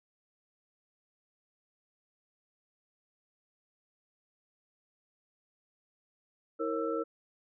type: tone cluster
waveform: sine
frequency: 321.8 / 462.8 / 544 / 1328 Hz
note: E4 / A#4 / C#5 / E6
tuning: -42 / -13 / -33 / +12 cents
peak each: -36 / -33 / -37 / -38 dBFS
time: 6.59-7.04 s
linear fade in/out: 20 ms
effects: none